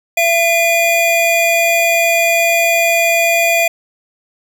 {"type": "tone pair together", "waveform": "square", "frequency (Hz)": [674.7, 2433], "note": ["E5", "D#7"], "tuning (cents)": [40, -39], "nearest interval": "octave + minor seventh", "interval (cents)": 2221, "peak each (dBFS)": -14, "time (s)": [0.17, 3.68], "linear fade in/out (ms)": 5, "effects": []}